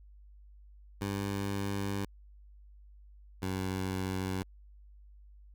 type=tone pair in turn; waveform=15% pulse; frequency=99.5 / 94.16 Hz; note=G2 / F#2; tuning=+26 / +31 cents; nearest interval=minor second; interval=95 cents; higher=first; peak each=-26 dBFS; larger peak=neither; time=1.01-2.05 / 3.42-4.43 s; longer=first; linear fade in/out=5 ms; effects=added 50 Hz sine -52 dBFS peak until 5.54 s